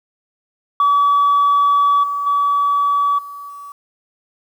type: tone with level steps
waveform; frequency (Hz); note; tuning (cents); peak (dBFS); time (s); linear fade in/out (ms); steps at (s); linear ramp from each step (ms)
sine; 1143; D6; -47; -9 / -18 / -12 / -29 / -31; 0.8-3.72; 2; 2.03 / 2.26 / 3.18 / 3.49; 10
effects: tanh soft clip ceiling -8 dBFS + 8-bit